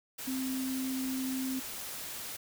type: tone in noise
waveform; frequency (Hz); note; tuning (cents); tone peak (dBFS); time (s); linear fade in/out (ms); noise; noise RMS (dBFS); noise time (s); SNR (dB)
sine; 261.6; C4; 0; -32; 0.27-1.6; 10; white; -41; 0.18-2.37; +6
effects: none